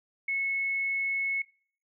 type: tone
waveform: sine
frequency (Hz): 2194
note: C#7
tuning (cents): -18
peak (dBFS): -27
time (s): 0.28-1.42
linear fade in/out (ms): 5
effects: noise-tail reverb RT60 0.5 s tail -21 dB re dry